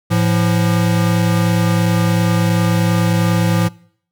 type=tone pair together; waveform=square; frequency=109.1 / 171.89 Hz; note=A2 / F3; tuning=-14 / -27 cents; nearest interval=minor sixth; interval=787 cents; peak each=-16 dBFS; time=0.1-3.69 s; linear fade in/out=20 ms; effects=noise-tail reverb RT60 0.6 s tail -23 dB re dry